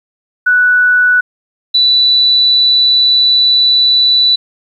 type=tone pair in turn; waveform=sine; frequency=1480 / 3967 Hz; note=F#6 / B7; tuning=0 / +7 cents; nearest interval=octave + perfect fourth; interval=1707 cents; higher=second; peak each=-6 dBFS; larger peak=neither; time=0.46-1.21 / 1.74-4.36 s; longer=second; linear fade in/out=10 ms; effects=8-bit